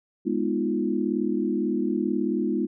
sine chord, F half-diminished seventh, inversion first, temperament equal, 207.7 / 246.9 / 311.1 / 349.2 Hz, Ab3 / Cb4 / Eb4 / F4, 0 / 0 / 0 / 0 cents, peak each -28 dBFS, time 0.25-2.67 s, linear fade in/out 20 ms, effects none

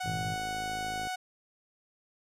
sawtooth tone, 740 Hz, F#5, in tune, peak -29 dBFS, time 0-1.16 s, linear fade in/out 10 ms
sine chord, E major, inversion first, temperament equal with one note detuned, 103.83 / 120.44 / 164.81 Hz, G#2 / B2 / E3, 0 / -43 / 0 cents, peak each -38 / -40 / -37 dBFS, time 0.03-0.36 s, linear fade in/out 50 ms
click train, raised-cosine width 2 ms, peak -30 dBFS, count 55, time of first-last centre 0.06-1.071 s, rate 53.4 Hz
effects low-pass 11000 Hz 12 dB/octave

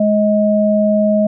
sine tone pair together, 210.2 / 630 Hz, G#3 / D#5, +21 / +21 cents, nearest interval octave + perfect fifth, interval 1900 cents, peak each -13 dBFS, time 0-1.27 s, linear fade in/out 5 ms, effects none

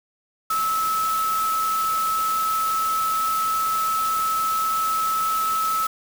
sine tone in noise, 1301 Hz, E6, 23 cents flat, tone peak -20 dBFS, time 0.5-5.87 s, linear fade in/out 5 ms, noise white, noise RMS -32 dBFS, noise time 0.5-5.87 s, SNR +9 dB, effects none

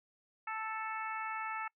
harmonic tone, 440 Hz, A4, in tune, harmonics 2 / 3 / 4 / 5 / 6, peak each -41 / -40 / -45 / -45 / -49 dBFS, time 0.47-1.68 s, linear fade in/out 5 ms, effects noise-tail reverb RT60 0.1 s tail -25 dB re dry

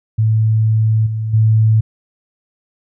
sine tone with level steps, 110 Hz, A2, in tune, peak -10 / -17 / -8 dBFS, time 0.18-1.81 s, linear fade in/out 10 ms, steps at 1.06 / 1.33 s, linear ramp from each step 10 ms, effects none

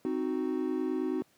triangle chord, C diminished, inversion none, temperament equal, 261.6 / 311.1 / 370 Hz, C4 / Eb4 / Gb4, 0 / 0 / 0 cents, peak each -31 dBFS, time 0.05-1.22 s, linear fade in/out 0 ms, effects pink hiss -66 dBFS RMS until 1.37 s + high-pass 150 Hz 12 dB/octave

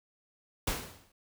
pink noise with exponential decay, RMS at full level -29 dBFS, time 0.67-1.12 s, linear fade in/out 5 ms, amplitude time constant 96 ms, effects none

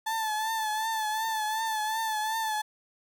35% pulse tone with vibrato, 875 Hz, A5, 10 cents flat, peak -26 dBFS, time 0.06-2.62 s, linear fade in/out 10 ms, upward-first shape triangle, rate 2.7 Hz, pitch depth 55 cents each way, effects none

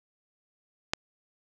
click, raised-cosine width 0.2 ms, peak -8 dBFS, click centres 0.935 s, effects none

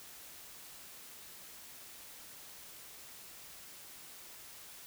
silence, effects white hiss -52 dBFS RMS until 4.86 s

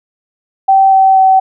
sine tone with pitch steps, 774 / 768.2 / 762.5 Hz, G5 / G5 / G5, -22 / -35 / -48 cents, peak -4 dBFS, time 0.68-1.4 s, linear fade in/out 10 ms, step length 240 ms, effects none

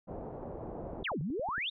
white low-pass noise, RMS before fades -42 dBFS, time 0.07-1.04 s, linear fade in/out 20 ms, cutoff 690 Hz, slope 24 dB/octave
click train, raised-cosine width 3 ms, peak -33 dBFS, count 9, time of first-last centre 0.84-1.581 s, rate 10.8 Hz
sine exponential two-way sweep, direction down then up, 3864 to 130.81 to 3864 Hz, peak -32 dBFS, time 1.04-1.7 s, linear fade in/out 10 ms, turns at 1.2 s
effects none

